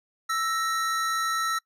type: tone pair together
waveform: square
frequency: 1322 / 1870.2 Hz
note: E6 / A#6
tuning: +5 / +5 cents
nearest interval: tritone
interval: 600 cents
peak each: -26 / -33 dBFS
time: 0.29-1.59 s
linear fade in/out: 10 ms
effects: noise-tail reverb RT60 0.1 s tail -23 dB re dry + low-pass 12000 Hz 12 dB/octave